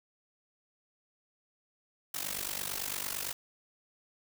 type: noise with amplitude modulation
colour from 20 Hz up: white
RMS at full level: -33 dBFS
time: 2.14-3.33 s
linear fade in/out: 5 ms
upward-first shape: sine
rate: 48.9 Hz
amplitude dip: 85%
effects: none